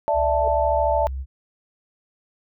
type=chord; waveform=sine; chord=D suspended second; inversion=none; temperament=just; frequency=587.3 / 660.7 / 881 Hz; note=D5 / E5 / A5; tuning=0 / +4 / +2 cents; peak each=-22 dBFS; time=0.08-1.07 s; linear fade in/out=0 ms
type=tone with vibrato; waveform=sine; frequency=65.7 Hz; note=C2; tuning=8 cents sharp; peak=-26 dBFS; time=0.13-1.26 s; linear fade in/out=50 ms; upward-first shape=triangle; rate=2.1 Hz; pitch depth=27 cents each way
type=tone with exponential growth; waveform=sine; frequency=442.6 Hz; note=A4; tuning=10 cents sharp; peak=-27 dBFS; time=0.35-0.48 s; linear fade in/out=2 ms; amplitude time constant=27 ms
effects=none